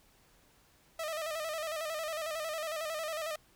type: tone with vibrato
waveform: sawtooth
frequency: 631 Hz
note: D#5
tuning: 24 cents sharp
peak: -31 dBFS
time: 0.99-3.36 s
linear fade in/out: 5 ms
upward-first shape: square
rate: 11 Hz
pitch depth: 62 cents each way
effects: pink hiss -65 dBFS RMS until 3.55 s